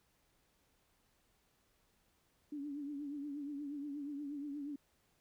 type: tone with vibrato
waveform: sine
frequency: 287.6 Hz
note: D4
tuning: 36 cents flat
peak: -40 dBFS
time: 2.52-4.76 s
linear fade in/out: 5 ms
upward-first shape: triangle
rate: 8.4 Hz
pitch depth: 81 cents each way
effects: pink hiss -75 dBFS RMS until 5.2 s